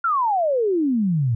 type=exponential sweep; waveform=sine; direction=down; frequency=1415 to 110 Hz; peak=-17 dBFS; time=0.04-1.35 s; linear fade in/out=5 ms; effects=none